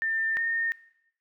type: tone pair in turn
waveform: sine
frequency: 1796 / 1830.6 Hz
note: A6 / A#6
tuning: +35 / -32 cents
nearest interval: unison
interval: 33 cents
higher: second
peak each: -25 dBFS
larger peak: neither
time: 0.02-0.37 / 0.37-0.72 s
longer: neither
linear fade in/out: 0 ms
effects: noise-tail reverb RT60 0.8 s tail -18 dB re dry